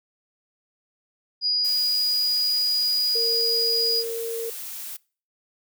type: tone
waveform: sine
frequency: 4902 Hz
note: D#8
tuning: 27 cents flat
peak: -20 dBFS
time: 1.41-4.04 s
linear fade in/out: 50 ms
type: noise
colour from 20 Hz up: blue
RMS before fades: -35 dBFS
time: 1.64-4.97 s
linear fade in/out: 10 ms
type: tone with pitch glide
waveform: sine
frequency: 461.2 to 458.5 Hz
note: A#4 to A#4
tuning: -19 to -29 cents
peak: -27 dBFS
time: 3.15-4.5 s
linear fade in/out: 5 ms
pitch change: -10 cents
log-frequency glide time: 3.48-4.35 s
effects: noise-tail reverb RT60 0.4 s tail -24 dB re dry